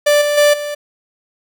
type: tone with level steps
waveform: 45% pulse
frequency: 587.3 Hz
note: D5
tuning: in tune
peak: -9 / -14 / -8 / -21 dBFS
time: 0.06-0.75 s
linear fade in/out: 10 ms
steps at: 0.21 / 0.37 / 0.53 s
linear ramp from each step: 10 ms
effects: none